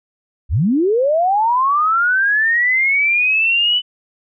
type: linear sweep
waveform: sine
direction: up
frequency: 49 to 3000 Hz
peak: -12 dBFS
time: 0.49-3.82 s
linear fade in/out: 50 ms
effects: none